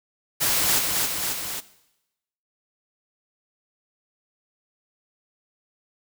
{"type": "noise with echo", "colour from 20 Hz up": "white", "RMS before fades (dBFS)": -22, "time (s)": [0.4, 0.8], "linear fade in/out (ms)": 20, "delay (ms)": 270, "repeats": 3, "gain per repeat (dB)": -3, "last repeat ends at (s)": 1.61, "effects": ["noise-tail reverb RT60 0.9 s tail -17 dB re dry"]}